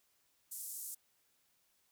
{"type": "band-pass noise", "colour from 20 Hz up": "pink", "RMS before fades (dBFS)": -45, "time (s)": [0.51, 0.95], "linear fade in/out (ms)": 10, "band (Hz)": [7800, 15000], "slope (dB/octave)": 24, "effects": ["white hiss -75 dBFS RMS until 1.91 s"]}